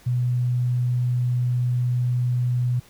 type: tone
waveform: sine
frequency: 123.47 Hz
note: B2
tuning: in tune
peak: -19 dBFS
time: 0.06-2.8 s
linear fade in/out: 10 ms
effects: pink hiss -52 dBFS RMS until 2.89 s